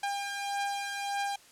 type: beating tone pair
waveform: sawtooth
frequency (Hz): 802 / 803.7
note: G5 / G5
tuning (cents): +39 / +43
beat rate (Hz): 1.7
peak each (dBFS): -29 / -34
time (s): 0.03-1.36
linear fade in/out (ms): 5
effects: white hiss -57 dBFS RMS until 1.51 s + low-pass 10000 Hz 12 dB/octave